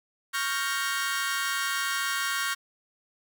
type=chord; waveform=sawtooth; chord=G half-diminished seventh; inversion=second; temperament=equal; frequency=1108.7 / 1396.9 / 1568 / 1864.7 Hz; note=Db6 / F6 / G6 / Bb6; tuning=0 / 0 / 0 / 0 cents; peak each=-29 dBFS; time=0.33-2.55 s; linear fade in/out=20 ms; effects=none